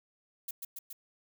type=noise with echo; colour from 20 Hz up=violet; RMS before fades=-38 dBFS; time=0.48-0.51 s; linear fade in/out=5 ms; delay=140 ms; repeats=3; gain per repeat=-2 dB; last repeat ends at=0.93 s; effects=none